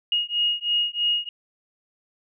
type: beating tone pair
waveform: sine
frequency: 2869 / 2872.1 Hz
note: F7 / F7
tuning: +46 / +48 cents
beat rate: 3.1 Hz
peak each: -24 dBFS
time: 0.12-1.29 s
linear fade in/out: 2 ms
effects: none